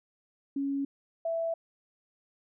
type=tone pair in turn; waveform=sine; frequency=277.6 / 661.8 Hz; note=C#4 / E5; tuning=+3 / +7 cents; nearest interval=octave + minor third; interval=1504 cents; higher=second; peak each=-28 dBFS; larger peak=neither; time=0.56-0.85 / 1.25-1.54 s; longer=neither; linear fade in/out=5 ms; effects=none